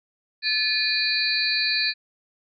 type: tone cluster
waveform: sine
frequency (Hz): 1738 / 2443 / 4011 / 4289 / 4587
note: A6 / D#7 / B7 / C8 / D8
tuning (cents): -22 / -32 / +26 / +42 / -42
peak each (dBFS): -27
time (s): 0.42-1.94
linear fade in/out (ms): 50
effects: none